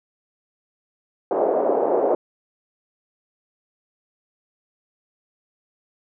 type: band-pass noise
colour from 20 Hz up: pink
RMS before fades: -20 dBFS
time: 1.31-2.15 s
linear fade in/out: 2 ms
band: 400 to 690 Hz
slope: 24 dB/octave
effects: none